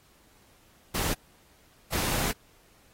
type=noise bursts at uneven times; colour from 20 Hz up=pink; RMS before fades=-29 dBFS; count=2; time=0.94-1.14 / 1.92-2.32 s; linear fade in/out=10 ms; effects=pink hiss -61 dBFS RMS until 2.93 s + AAC 48 kbps